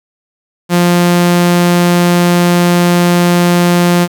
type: tone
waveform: sawtooth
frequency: 175 Hz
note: F3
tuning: 4 cents sharp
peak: -3 dBFS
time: 0.69-4.08 s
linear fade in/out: 50 ms
effects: 7-bit